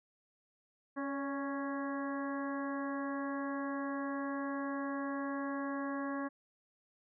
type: harmonic tone with a mistuned harmonic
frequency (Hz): 277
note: C#4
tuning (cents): -1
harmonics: 1 / 2 / 3 / 4 / 5 / 6 / 7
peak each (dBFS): -37 / -43 / -48 / -43 / -53 / -46 / -54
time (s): 0.96-6.29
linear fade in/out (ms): 20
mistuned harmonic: 2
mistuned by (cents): +33
effects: none